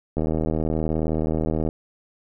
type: click train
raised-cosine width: 2 ms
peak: -11 dBFS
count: 121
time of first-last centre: 0.17-1.689 s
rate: 79 Hz
effects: none